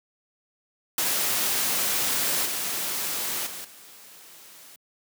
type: noise with level steps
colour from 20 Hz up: white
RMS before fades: -25 / -29 / -37 / -48 dBFS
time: 0.98-4.76 s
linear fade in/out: 2 ms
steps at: 2.45 / 3.46 / 3.64 s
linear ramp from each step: 10 ms
effects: high-pass 150 Hz 12 dB/octave